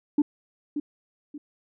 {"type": "tone with echo", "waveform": "sine", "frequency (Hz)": 293.7, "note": "D4", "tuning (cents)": 0, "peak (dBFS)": -15, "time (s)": [0.18, 0.22], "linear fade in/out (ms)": 5, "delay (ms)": 580, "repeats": 2, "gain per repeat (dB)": -10, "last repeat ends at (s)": 1.38, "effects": ["tanh soft clip ceiling -14 dBFS"]}